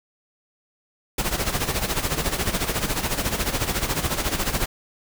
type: noise with tremolo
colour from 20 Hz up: pink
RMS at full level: -22 dBFS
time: 1.18-4.66 s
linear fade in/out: 5 ms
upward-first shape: sine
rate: 14 Hz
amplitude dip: 70%
effects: none